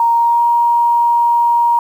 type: tone with pitch glide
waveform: sine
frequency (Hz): 932.3 to 943.7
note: A#5 to A#5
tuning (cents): 0 to +21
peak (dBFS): -9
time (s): 0-1.79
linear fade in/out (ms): 2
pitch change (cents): +21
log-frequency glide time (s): 0.12-0.42
effects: 7-bit